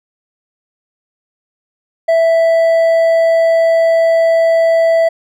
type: tone with hard clipping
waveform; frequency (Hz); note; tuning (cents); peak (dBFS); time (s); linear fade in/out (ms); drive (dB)
triangle; 659.3; E5; 0; -9; 2.08-5.09; 10; 7
effects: none